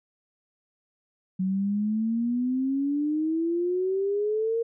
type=exponential sweep; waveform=sine; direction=up; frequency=185 to 466.2 Hz; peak=-23 dBFS; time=1.39-4.63 s; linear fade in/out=10 ms; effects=none